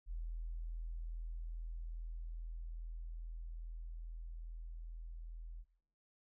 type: tone with level ramp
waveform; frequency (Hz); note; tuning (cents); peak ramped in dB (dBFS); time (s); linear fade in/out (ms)
sine; 41.2; E1; 0; -39 to -45; 0.06-5.65; 50
effects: noise-tail reverb RT60 1.0 s tail -23 dB re dry